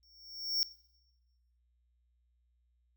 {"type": "tone with exponential growth", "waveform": "square", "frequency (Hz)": 5480, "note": "F8", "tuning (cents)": -34, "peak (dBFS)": -26, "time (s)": [0.03, 0.63], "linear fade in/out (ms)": 0, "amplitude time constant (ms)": 130, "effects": ["noise-tail reverb RT60 1.0 s tail -21 dB re dry", "added 60 Hz sine -70 dBFS peak until 2.96 s"]}